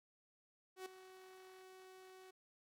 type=tone with ADSR envelope; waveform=sawtooth; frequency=374.6 Hz; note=F#4; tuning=21 cents sharp; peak=-40 dBFS; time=0.76-2.31 s; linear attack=99 ms; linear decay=4 ms; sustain=-13 dB; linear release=8 ms; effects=AAC 64 kbps